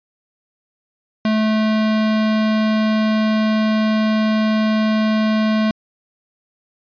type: tone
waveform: square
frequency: 217.1 Hz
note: A3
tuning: 23 cents flat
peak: -15 dBFS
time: 1.25-5.71 s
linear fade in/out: 2 ms
effects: resampled to 11025 Hz